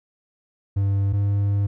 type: tone pair in turn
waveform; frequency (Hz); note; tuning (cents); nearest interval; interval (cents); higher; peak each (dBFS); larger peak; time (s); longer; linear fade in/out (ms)
triangle; 99 / 100.67; G2 / G2; +18 / +47; unison; 29; second; -16; neither; 0.76-1.13 / 1.13-1.67; second; 10
effects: none